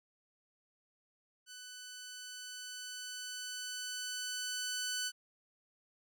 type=tone with level ramp; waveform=10% pulse; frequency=1500 Hz; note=F#6; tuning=23 cents sharp; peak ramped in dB=-40 to -26 dBFS; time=1.46-5.12 s; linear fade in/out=50 ms; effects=none